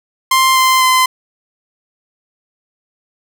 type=tone with pitch steps; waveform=sawtooth; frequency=1050 / 1039.7 / 1029.6 Hz; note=C6 / C6 / C6; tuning=+6 / -11 / -28 cents; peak=-5 dBFS; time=0.31-1.06 s; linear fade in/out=5 ms; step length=250 ms; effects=none